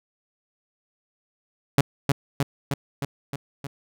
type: tone with echo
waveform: sawtooth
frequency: 139.8 Hz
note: C#3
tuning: 15 cents sharp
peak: -10 dBFS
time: 1.78-1.81 s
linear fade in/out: 2 ms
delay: 310 ms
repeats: 6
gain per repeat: -3 dB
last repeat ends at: 3.67 s
effects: none